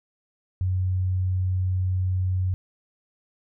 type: tone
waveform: sine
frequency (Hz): 92.5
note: F#2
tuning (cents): 0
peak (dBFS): -21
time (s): 0.61-2.54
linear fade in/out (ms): 0
effects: none